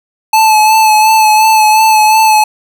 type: tone with vibrato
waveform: square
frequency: 868 Hz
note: A5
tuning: 24 cents flat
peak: -5 dBFS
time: 0.33-2.44 s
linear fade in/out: 5 ms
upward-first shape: sine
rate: 2.8 Hz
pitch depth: 27 cents each way
effects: none